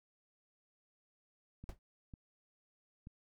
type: clicks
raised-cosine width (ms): 5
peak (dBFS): -37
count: 3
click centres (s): 1.64 / 2.138 / 3.071
type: noise with exponential decay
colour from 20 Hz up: brown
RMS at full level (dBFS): -38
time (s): 1.69-1.79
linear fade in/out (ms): 1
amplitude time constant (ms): 20
effects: none